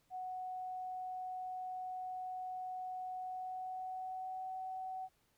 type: tone with pitch glide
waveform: sine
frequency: 740 to 751.6 Hz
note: F#5 to F#5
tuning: 0 to +27 cents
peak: -40 dBFS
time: 0.1-5.09 s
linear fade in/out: 50 ms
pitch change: +27 cents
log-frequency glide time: 3.19-4.54 s
effects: pink hiss -75 dBFS RMS until 5.37 s